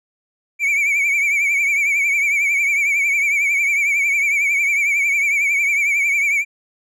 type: tone with vibrato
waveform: triangle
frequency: 2288 Hz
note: D7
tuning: 46 cents flat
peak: -13 dBFS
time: 0.59-6.45 s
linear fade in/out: 50 ms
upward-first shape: triangle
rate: 11 Hz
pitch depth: 86 cents each way
effects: none